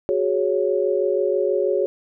sine chord, F# suspended second, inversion none, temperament just, 370 / 416.2 / 555 Hz, F#4 / G#4 / C#5, 0 / +4 / +2 cents, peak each -22 dBFS, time 0.09-1.86 s, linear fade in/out 0 ms, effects none

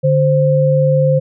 sine tone pair together, 146.83 / 523.2 Hz, D3 / C5, 0 / 0 cents, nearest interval octave + minor seventh, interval 2200 cents, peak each -12 dBFS, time 0.03-1.2 s, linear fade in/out 20 ms, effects none

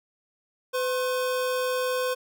square tone pair together, 505 / 1070.1 Hz, B4 / C6, +39 / +39 cents, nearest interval octave + minor second, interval 1300 cents, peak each -26 / -33 dBFS, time 0.73-2.15 s, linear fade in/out 20 ms, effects none

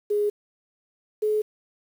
sine tone pair in turn, 414.8 / 426.2 Hz, G#4 / G#4, -2 / +45 cents, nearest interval unison, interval 47 cents, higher second, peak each -20 dBFS, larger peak neither, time 0.1-0.3 / 1.22-1.42 s, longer neither, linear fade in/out 10 ms, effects 8-bit

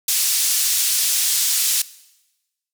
pink band-pass noise, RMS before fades -19 dBFS, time 0.08-1.82 s, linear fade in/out 5 ms, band 5300 to 15000 Hz, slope 12 dB/octave, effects noise-tail reverb RT60 1.0 s tail -19 dB re dry

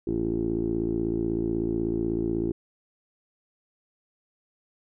10% pulse tone with low-pass filter, 56.2 Hz, A1, 37 cents sharp, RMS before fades -27 dBFS, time 0.07-2.52 s, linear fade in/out 5 ms, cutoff 360 Hz, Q 7.3, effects none

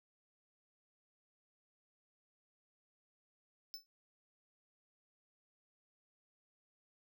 square tone with exponential decay, 5274 Hz, E8, in tune, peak -40 dBFS, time 3.74-3.86 s, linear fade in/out 0 ms, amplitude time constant 25 ms, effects none

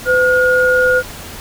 sine tone pair together, 506.6 / 1433 Hz, B4 / F6, +44 / +44 cents, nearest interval octave + tritone, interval 1800 cents, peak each -12 dBFS, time 0.05-1.03 s, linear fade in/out 50 ms, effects added 85 Hz sine -41 dBFS peak until 1.4 s + pink hiss -31 dBFS RMS until 1.4 s

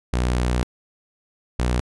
sawtooth tone pair in turn, 61.2 / 61.2 Hz, B1 / B1, -15 / -15 cents, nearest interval unison, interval 0 cents, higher neither, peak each -15 dBFS, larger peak neither, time 0.13-0.63 / 1.59-1.8 s, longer first, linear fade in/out 0 ms, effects resampled to 24000 Hz

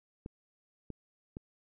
clicks, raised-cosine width 3 ms, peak -28 dBFS, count 3, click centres 0.261 / 0.903 / 1.369 s, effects none

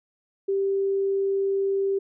sine tone, 392 Hz, G4, in tune, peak -21 dBFS, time 0.48-1.99 s, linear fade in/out 10 ms, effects none

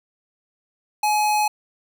square tone, 844 Hz, G#5, 28 cents sharp, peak -18 dBFS, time 1.03-1.48 s, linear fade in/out 5 ms, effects none

